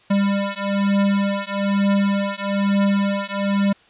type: beating tone pair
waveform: square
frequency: 198.7 / 199.8 Hz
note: G3 / G3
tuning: +24 / +33 cents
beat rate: 1.1 Hz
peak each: -21 dBFS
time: 0.1-3.73 s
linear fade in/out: 10 ms
effects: white hiss -53 dBFS RMS until 3.89 s + resampled to 8000 Hz